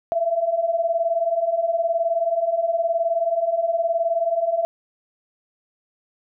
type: beating tone pair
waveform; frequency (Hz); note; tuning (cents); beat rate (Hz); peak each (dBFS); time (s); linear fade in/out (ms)
sine; 656 / 675; E5 / E5; -9 / +41; 19; -24 / -20; 0.12-4.65; 0
effects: none